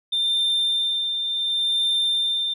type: tone with tremolo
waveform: sine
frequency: 3591 Hz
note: A7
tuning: 35 cents sharp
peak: -16 dBFS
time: 0.12-2.54 s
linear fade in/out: 10 ms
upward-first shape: sine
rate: 0.69 Hz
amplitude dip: 50%
effects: tanh soft clip ceiling -17 dBFS